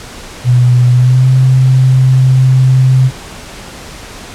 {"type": "tone with pitch glide", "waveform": "sine", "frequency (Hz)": [123.47, 130.06], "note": ["B2", "C3"], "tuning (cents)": [0, -10], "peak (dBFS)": -4, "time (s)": [0.44, 3.11], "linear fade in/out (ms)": 50, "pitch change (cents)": 90, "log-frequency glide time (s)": [0.92, 1.3], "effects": ["pink hiss -29 dBFS RMS until 4.34 s", "low-pass 9000 Hz 12 dB/octave"]}